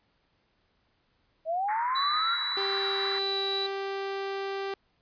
sine linear sweep, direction up, 622.3 to 1428 Hz, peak -26 dBFS, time 1.45-2.38 s, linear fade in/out 50 ms
pink band-pass noise, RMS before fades -37 dBFS, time 1.68-3.19 s, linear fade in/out 10 ms, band 970 to 2100 Hz, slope 96 dB/octave
sine tone with vibrato, 3944 Hz, B7, 3 cents flat, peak -29 dBFS, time 1.95-3.67 s, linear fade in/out 10 ms, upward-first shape sine, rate 1.8 Hz, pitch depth 10 cents each way
sawtooth tone, 392 Hz, G4, in tune, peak -27 dBFS, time 2.57-4.74 s, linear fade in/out 2 ms
effects pink hiss -71 dBFS RMS until 5.01 s + resampled to 11025 Hz

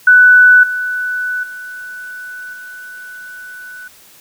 sine tone with level steps, 1490 Hz, F#6, 12 cents sharp, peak -3 / -16 / -26 / -29 dBFS, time 0.07-3.88 s, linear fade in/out 5 ms, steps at 0.63 / 1.43 / 2.53 s, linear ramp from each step 5 ms, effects white hiss -44 dBFS RMS until 4.2 s

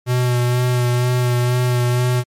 square tone with vibrato, 123.47 Hz, B2, in tune, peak -15 dBFS, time 0.06-2.24 s, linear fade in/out 50 ms, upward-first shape sine, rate 2.1 Hz, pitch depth 19 cents each way, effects MP3 64 kbps

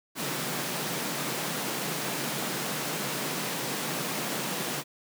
pink high-pass noise, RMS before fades -32 dBFS, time 0.15-4.84 s, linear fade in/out 50 ms, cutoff 130 Hz, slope 96 dB/octave, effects none

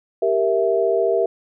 sine chord, E diminished, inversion first, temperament equal, 392 / 466.2 / 659.3 Hz, G4 / Bb4 / E5, 0 / 0 / 0 cents, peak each -20 dBFS, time 0.22-1.26 s, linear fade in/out 5 ms, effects none

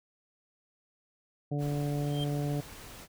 harmonic tone, 145.1 Hz, D3, 21 cents flat, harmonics 1 / 2 / 3 / 4 / 5, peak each -30 / -36 / -40 / -42 / -44 dBFS, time 1.51-2.61 s, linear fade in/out 10 ms
pink noise, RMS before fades -47 dBFS, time 1.58-3.08 s, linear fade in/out 50 ms
triangle tone with exponential growth, 3173 Hz, G7, 20 cents sharp, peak -32 dBFS, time 1.98-2.24 s, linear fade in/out 2 ms, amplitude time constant 55 ms
effects none

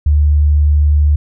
sine tone, 74 Hz, D2, 14 cents sharp, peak -7 dBFS, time 0.06-1.16 s, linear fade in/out 5 ms, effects none

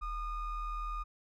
triangle ring-modulated tone, 629 Hz, D#5, 19 cents sharp, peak -30 dBFS, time 0.01-1.04 s, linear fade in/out 20 ms, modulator 589 Hz, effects none

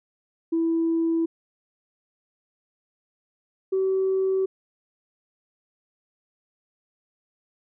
sine tone pair in turn, 329.6 / 381.3 Hz, E4 / G4, 0 / -48 cents, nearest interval minor third, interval 252 cents, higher second, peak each -19 dBFS, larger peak neither, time 0.52-1.26 / 3.72-4.46 s, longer neither, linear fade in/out 10 ms, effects tanh soft clip ceiling -16 dBFS

